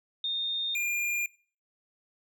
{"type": "tone pair in turn", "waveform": ["sine", "square"], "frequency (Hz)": [3658, 2406], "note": ["A#7", "D7"], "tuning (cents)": [-33, 41], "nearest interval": "perfect fifth", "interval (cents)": 726, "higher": "first", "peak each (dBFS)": -28, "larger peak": "neither", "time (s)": [[0.24, 0.75], [0.75, 1.26]], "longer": "neither", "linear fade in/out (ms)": 2, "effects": ["noise-tail reverb RT60 0.4 s tail -21 dB re dry"]}